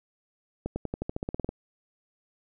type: accelerating click train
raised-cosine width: 2 ms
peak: -17 dBFS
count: 13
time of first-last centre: 0.66-1.491 s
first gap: 100 ms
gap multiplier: 0.93
effects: none